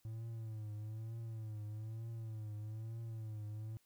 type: tone with vibrato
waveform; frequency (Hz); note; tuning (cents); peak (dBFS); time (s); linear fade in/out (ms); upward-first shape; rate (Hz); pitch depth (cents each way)
triangle; 110; A2; 0; -40; 0.05-3.77; 0; triangle; 1.1; 82
effects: white hiss -75 dBFS RMS until 3.85 s